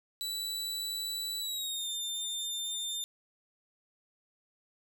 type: tone with pitch glide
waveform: sawtooth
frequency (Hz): 3951 to 3602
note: B7 to A7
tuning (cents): 0 to +40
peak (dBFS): -31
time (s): 0.21-3.04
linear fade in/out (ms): 0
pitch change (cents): -160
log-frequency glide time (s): 1.4-1.89
effects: none